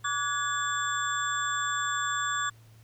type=tone cluster; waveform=sine; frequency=1151 / 1463 / 1677 / 3470 / 7450 Hz; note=D6 / F#6 / G#6 / A7 / A#8; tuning=-35 / -20 / +16 / -25 / -2 cents; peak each=-30 / -35 / -33 / -37 / -36 dBFS; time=0.04-2.5 s; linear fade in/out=10 ms; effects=added 112 Hz sine -52 dBFS peak until 2.83 s + pink hiss -62 dBFS RMS until 2.83 s